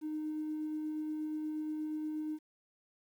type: tone with tremolo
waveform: triangle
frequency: 307.9 Hz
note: D#4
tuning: 18 cents flat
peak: -30 dBFS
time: 0.01-2.39 s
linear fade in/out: 50 ms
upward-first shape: sine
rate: 8.4 Hz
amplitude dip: 30%
effects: tanh soft clip ceiling -32 dBFS + 11-bit